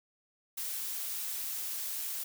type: noise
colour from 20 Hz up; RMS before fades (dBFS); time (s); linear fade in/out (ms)
blue; -37; 0.57-2.24; 10
effects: none